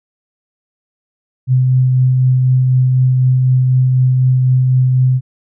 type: tone with tremolo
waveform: sine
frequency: 128.4 Hz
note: C3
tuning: 32 cents flat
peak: -7 dBFS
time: 1.47-5.21 s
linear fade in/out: 50 ms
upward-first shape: triangle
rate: 4 Hz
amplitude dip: 25%
effects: none